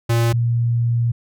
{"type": "tone pair in turn", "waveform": ["square", "sine"], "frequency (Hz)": [116.54, 118.03], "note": ["A#2", "A#2"], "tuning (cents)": [0, 22], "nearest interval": "unison", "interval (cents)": 22, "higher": "second", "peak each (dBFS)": -15, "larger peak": "neither", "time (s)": [[0.09, 0.33], [0.33, 1.12]], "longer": "second", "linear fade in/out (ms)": 10, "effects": []}